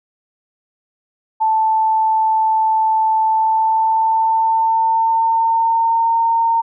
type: tone with pitch glide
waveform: sine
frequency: 880 to 915.8 Hz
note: A5 to A#5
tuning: 0 to -31 cents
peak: -12 dBFS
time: 1.4-6.62 s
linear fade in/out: 20 ms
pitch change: +69 cents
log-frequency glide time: 3.23-6.14 s
effects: none